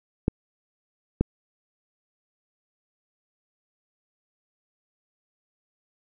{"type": "clicks", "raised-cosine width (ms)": 3, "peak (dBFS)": -7, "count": 2, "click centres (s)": [0.281, 1.21], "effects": []}